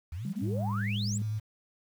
sine exponential sweep, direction up, 73.5 to 8040 Hz, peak -34 dBFS, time 0.12-1.18 s, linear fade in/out 5 ms
sine tone with pitch glide, 198.8 to 201.6 Hz, G3 to G3, +25 to +49 cents, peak -33 dBFS, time 0.25-1.22 s, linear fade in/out 2 ms, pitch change +24 cents, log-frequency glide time 0.84-0.92 s
sine tone with vibrato, 107.7 Hz, A2, 37 cents flat, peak -29 dBFS, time 0.41-1.4 s, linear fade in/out 20 ms, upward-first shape triangle, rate 11 Hz, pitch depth 25 cents each way
effects tanh soft clip ceiling -21 dBFS + 9-bit

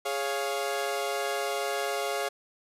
sawtooth chord, Db major, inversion second, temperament equal, 415.3 / 554.4 / 698.5 Hz, Ab4 / Db5 / F5, 0 / 0 / 0 cents, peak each -29 dBFS, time 0.05-2.29 s, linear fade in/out 10 ms, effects resampled to 32000 Hz

